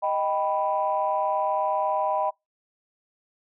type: chord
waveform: sine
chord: Eb augmented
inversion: none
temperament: equal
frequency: 622.3 / 784 / 987.8 Hz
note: Eb5 / G5 / B5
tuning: 0 / 0 / 0 cents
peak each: -26 dBFS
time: 0.02-2.31 s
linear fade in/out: 20 ms
effects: noise-tail reverb RT60 0.2 s tail -26 dB re dry + tanh soft clip ceiling -13 dBFS